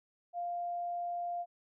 sine tone, 698.5 Hz, F5, in tune, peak -34 dBFS, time 0.33-1.46 s, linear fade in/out 50 ms, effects none

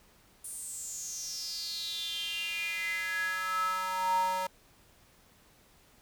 square tone with high-pass filter sweep, 186 Hz, F#3, 9 cents sharp, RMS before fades -34 dBFS, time 0.44-4.47 s, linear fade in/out 5 ms, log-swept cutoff 9600 to 760 Hz, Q 7.7, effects pink hiss -62 dBFS RMS until 6.01 s

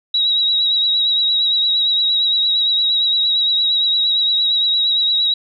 sine tone with vibrato, 3852 Hz, B7, 44 cents flat, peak -13 dBFS, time 0.14-5.34 s, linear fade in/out 5 ms, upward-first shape triangle, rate 8.7 Hz, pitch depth 40 cents each way, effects none

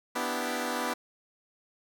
10% pulse chord, E minor seventh, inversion second, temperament equal, 246.9 / 293.7 / 329.6 / 392 Hz, B3 / D4 / E4 / G4, 0 / 0 / 0 / 0 cents, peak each -24 / -28 / -29 / -30 dBFS, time 0.15-0.94 s, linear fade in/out 10 ms, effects none

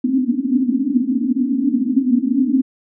pink band-pass noise, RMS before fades -17 dBFS, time 0.04-2.62 s, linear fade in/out 10 ms, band 240 to 280 Hz, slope 96 dB/octave, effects none

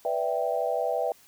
sine chord, E minor seventh, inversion second, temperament equal, 493.9 / 587.3 / 659.3 / 784 Hz, B4 / D5 / E5 / G5, 0 / 0 / 0 / 0 cents, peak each -30 / -31 / -29 / -31 dBFS, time 0.05-1.12 s, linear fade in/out 2 ms, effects white hiss -57 dBFS RMS until 1.27 s

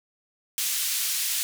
white band-pass noise, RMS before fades -27 dBFS, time 0.58-1.43 s, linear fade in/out 0 ms, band 2500 to 14000 Hz, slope 12 dB/octave, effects none

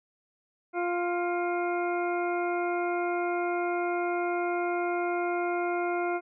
harmonic tone with a mistuned harmonic, 350 Hz, F4, 4 cents sharp, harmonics 1 / 2 / 3 / 4 / 6 / 7, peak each -29 / -31 / -39 / -36 / -40 / -45 dBFS, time 0.73-6.21 s, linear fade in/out 50 ms, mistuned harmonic 6, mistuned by +25 cents, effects none

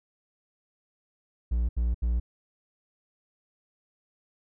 triangle tone bursts, 58.9 Hz, A#1, 19 cents sharp, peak -21 dBFS, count 3, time 1.51-2.2 s, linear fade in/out 10 ms, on 180 ms, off 75 ms, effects none

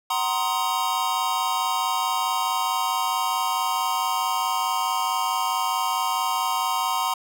square chord, C half-diminished seventh, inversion second, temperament just, 753.5 / 941.9 / 1046.5 / 1255.8 Hz, Gb5 / Bb5 / C6 / Eb6, +31 / +18 / 0 / +16 cents, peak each -30 / -27 / -27 / -32 dBFS, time 0.1-7.14 s, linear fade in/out 5 ms, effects none

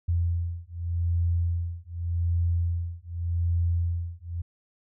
sine beating tone pair, 85.1 / 85.95 Hz, F2 / F2, -44 / -27 cents, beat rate 0.85 Hz, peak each -27 dBFS, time 0.08-4.42 s, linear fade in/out 10 ms, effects none

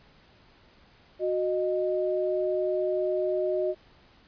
sine tone pair together, 367.5 / 618 Hz, F#4 / D#5, -12 / -12 cents, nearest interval major sixth, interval 900 cents, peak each -27 dBFS, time 1.19-3.75 s, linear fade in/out 50 ms, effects pink hiss -58 dBFS RMS until 4.27 s + resampled to 11025 Hz

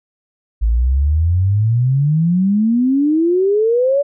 sine exponential sweep, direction up, 53 to 580 Hz, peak -11 dBFS, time 0.61-4.03 s, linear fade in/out 20 ms, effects none

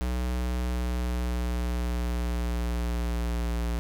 square tone with pitch glide, 61.74 to 58.41 Hz, B1 to A#1, 0 to +4 cents, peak -27 dBFS, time 0.01-3.79 s, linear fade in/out 0 ms, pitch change -96 cents, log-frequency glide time 0.23-3.64 s, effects none

